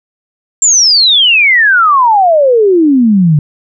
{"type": "exponential sweep", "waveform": "sine", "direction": "down", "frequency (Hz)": [7459, 142.8], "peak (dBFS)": -4, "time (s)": [0.62, 3.39], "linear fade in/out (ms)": 2, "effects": []}